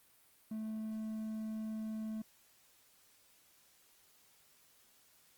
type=tone; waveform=triangle; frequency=218.4 Hz; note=A3; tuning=13 cents flat; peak=-36 dBFS; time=0.51-2.22 s; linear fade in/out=5 ms; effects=white hiss -67 dBFS RMS until 5.37 s + Opus 32 kbps